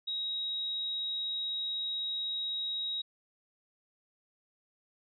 sine tone, 3806 Hz, A#7, 35 cents sharp, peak -32 dBFS, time 0.07-3.02 s, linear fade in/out 10 ms, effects none

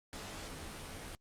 pink noise with comb filter, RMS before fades -45 dBFS, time 0.13-1.15 s, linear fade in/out 0 ms, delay 17 ms, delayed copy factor -0.85, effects low-pass 10000 Hz 12 dB/octave + Opus 48 kbps

